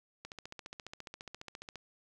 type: click train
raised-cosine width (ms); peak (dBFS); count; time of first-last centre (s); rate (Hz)
0.2; -27; 23; 0.25-1.757; 14.6
effects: none